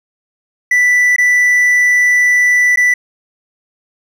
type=tone with dropouts; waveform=triangle; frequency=1975.5 Hz; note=B6; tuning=in tune; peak=-6 dBFS; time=0.71-2.94 s; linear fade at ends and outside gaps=5 ms; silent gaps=1.163-1.182 / 2.76-2.772 s; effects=none